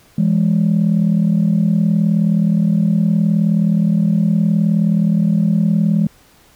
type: tone pair together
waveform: sine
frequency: 167.47 / 206.7 Hz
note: E3 / G#3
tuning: +28 / -8 cents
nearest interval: major third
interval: 364 cents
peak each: -13 dBFS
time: 0.18-6.07 s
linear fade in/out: 5 ms
effects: tanh soft clip ceiling -7 dBFS + pink hiss -50 dBFS RMS until 6.55 s